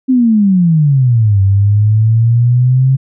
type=exponential two-way sweep; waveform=sine; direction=down then up; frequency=265.6 to 96.4 to 134.6 Hz; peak=-6 dBFS; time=0.08-2.97 s; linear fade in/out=20 ms; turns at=1.41 s; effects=none